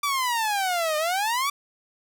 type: exponential two-way sweep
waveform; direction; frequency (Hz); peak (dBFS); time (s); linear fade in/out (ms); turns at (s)
sawtooth; down then up; 1175 to 602 to 1175; -19; 0.03-1.5; 5; 0.97
effects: none